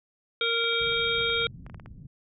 harmonic tone, 463.8 Hz, A#4, 9 cents flat, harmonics 1 / 3 / 5 / 7 / 8, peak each -30 / -30 / -30 / -30 / -30 dBFS, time 0.41-1.47 s, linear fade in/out 2 ms
clicks, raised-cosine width 0.5 ms, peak -31 dBFS, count 11, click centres 0.641 / 0.732 / 0.923 / 1.21 / 1.3 / 1.421 / 1.665 / 1.698 / 1.745 / 1.798 / 1.86 s
white low-pass noise, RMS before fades -44 dBFS, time 0.8-2.07 s, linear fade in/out 10 ms, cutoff 180 Hz, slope 24 dB/octave
effects none

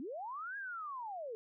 sine linear two-way sweep, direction up then down, 233.1 to 1661.2 to 425.7 Hz, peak -40 dBFS, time 0-1.35 s, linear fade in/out 0 ms, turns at 0.57 s, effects none

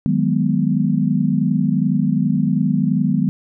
sine chord, G# minor seventh, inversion second, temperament equal, 155.56 / 185 / 207.7 / 246.9 Hz, D#3 / F#3 / G#3 / B3, 0 / 0 / 0 / 0 cents, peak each -20 dBFS, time 0.06-3.29 s, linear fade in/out 0 ms, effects none

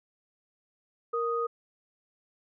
sine tone pair together, 466.2 / 1244.5 Hz, A#4 / D#6, 0 / 0 cents, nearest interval octave + perfect fourth, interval 1700 cents, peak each -29 / -30 dBFS, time 1.13-1.47 s, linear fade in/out 10 ms, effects none

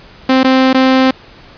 sawtooth tone with dropouts, 261.6 Hz, C4, in tune, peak -3 dBFS, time 0.29-1.11 s, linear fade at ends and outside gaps 5 ms, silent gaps 0.433-0.444 / 0.731-0.744 s, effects pink hiss -39 dBFS RMS until 1.57 s + resampled to 11025 Hz

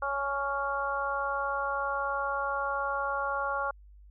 harmonic tone, 278.7 Hz, C#4, 9 cents sharp, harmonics 2 / 3 / 4 / 5, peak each -35 / -35 / -33 / -33 dBFS, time 0.02-3.71 s, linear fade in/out 5 ms, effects added 50 Hz sine -50 dBFS peak until 4.1 s

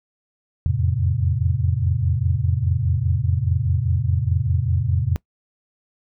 sine tone cluster, 84.2 / 89.1 / 110.4 / 132.8 Hz, E2 / F2 / A2 / C3, +37 / +35 / +6 / +26 cents, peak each -23 dBFS, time 0.66-5.16 s, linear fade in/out 0 ms, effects noise-tail reverb RT60 0.1 s tail -22 dB re dry

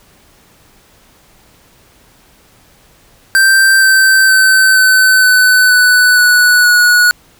square tone with pitch steps, 1566 / 1550.7 / 1535.5 / 1520.5 / 1505.7 / 1491 / 1476.4 / 1462 Hz, G6 / G6 / G6 / F#6 / F#6 / F#6 / F#6 / F#6, -2 / -19 / -36 / +47 / +30 / +13 / -4 / -21 cents, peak -6 dBFS, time 3.35-7.11 s, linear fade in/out 0 ms, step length 470 ms, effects pink hiss -47 dBFS RMS until 7.39 s

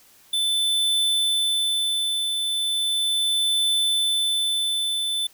square tone with tremolo, 3520 Hz, A7, in tune, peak -19 dBFS, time 0.33-5.27 s, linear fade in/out 5 ms, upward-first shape triangle, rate 0.37 Hz, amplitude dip 40%, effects white hiss -54 dBFS RMS until 5.33 s

